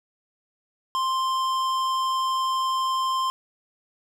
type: tone with tanh clipping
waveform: sine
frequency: 1048 Hz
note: C6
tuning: 2 cents sharp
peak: -24 dBFS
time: 0.95-3.3 s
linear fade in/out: 0 ms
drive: 15 dB
effects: none